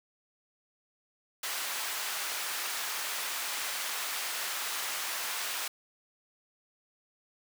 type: high-pass noise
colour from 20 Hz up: pink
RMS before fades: -35 dBFS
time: 1.43-5.68 s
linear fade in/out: 5 ms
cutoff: 1100 Hz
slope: 12 dB/octave
effects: none